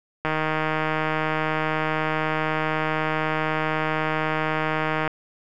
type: click train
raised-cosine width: 0.5 ms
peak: -9 dBFS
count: 754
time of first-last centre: 0.25-5.077 s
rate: 156 Hz
effects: none